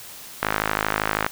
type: tone with band-pass filter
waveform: sawtooth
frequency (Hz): 52.7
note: G#1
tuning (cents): +26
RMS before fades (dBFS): -25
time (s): 0.42-1.27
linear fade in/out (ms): 5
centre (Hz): 1500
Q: 1.4
effects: white hiss -40 dBFS RMS until 1.31 s